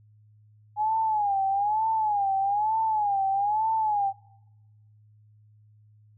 sine tone with vibrato, 830.6 Hz, G#5, in tune, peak -22 dBFS, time 0.76-4.13 s, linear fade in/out 50 ms, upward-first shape sine, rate 1.1 Hz, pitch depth 120 cents each way, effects noise-tail reverb RT60 1.0 s tail -25 dB re dry + added 106 Hz sine -54 dBFS peak until 6.17 s

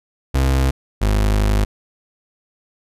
35% pulse tone pair in turn, 66.4 / 51.7 Hz, C2 / G#1, +26 / -7 cents, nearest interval major third, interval 433 cents, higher first, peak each -12 / -12 dBFS, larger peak neither, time 0.34-0.71 / 1.01-1.65 s, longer second, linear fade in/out 10 ms, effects resampled to 32000 Hz

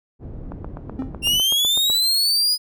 pink low-pass noise, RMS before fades -34 dBFS, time 0.19-1.41 s, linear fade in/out 50 ms, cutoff 320 Hz, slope 12 dB/octave
click train, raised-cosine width 1 ms, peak -18 dBFS, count 12, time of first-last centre 0.52-1.9 s, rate 7.97 Hz
triangle tone with exponential decay, 263.6 Hz, C4, 13 cents sharp, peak -18 dBFS, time 0.99-1.19 s, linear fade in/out 2 ms, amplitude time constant 43 ms
40% pulse linear sweep, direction up, 2744 to 4991 Hz, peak -15 dBFS, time 1.22-2.58 s, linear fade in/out 50 ms
effects none

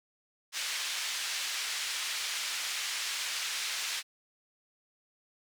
pink band-pass noise, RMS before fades -35 dBFS, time 0.52-4.03 s, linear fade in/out 50 ms, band 2200 to 7100 Hz, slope 12 dB/octave, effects none

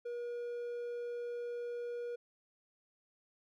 triangle tone, 479.1 Hz, A#4, 47 cents sharp, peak -36 dBFS, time 0.05-2.16 s, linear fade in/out 10 ms, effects none

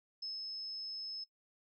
sine tone with ADSR envelope, 5200 Hz, E8, 24 cents flat, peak -39 dBFS, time 0.22-1.24 s, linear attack 7 ms, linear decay 160 ms, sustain -2 dB, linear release 6 ms, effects noise-tail reverb RT60 0.1 s tail -17 dB re dry

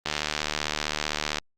click train, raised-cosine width 0.2 ms, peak -8 dBFS, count 101, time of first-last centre 0.06-1.385 s, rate 75.5 Hz, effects Opus 32 kbps

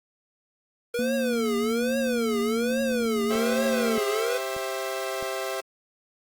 square tone with vibrato, 469.5 Hz, A#4, 12 cents sharp, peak -26 dBFS, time 0.94-4.38 s, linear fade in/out 5 ms, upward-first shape triangle, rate 1.2 Hz, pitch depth 280 cents each way
triangle tone with pitch glide, 233.1 to 228 Hz, A#3 to A#3, 0 to -38 cents, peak -24 dBFS, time 0.99-3.98 s, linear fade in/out 0 ms, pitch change -38 cents, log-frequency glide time 2.18-3.22 s
sawtooth chord, C major, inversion second, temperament equal with one note detuned, 392 / 529.3 / 659.3 Hz, G4 / C5 / E5, 0 / +20 / 0 cents, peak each -29 dBFS, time 3.3-5.61 s, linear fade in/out 10 ms
clicks, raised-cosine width 3 ms, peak -29 dBFS, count 3, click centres 3.355 / 4.565 / 5.226 s
effects Opus 32 kbps

